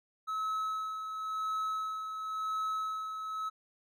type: tone with tremolo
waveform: triangle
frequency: 1291 Hz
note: E6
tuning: 37 cents flat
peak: -29 dBFS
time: 0.27-3.5 s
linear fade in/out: 20 ms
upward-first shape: sine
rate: 0.95 Hz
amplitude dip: 50%
effects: none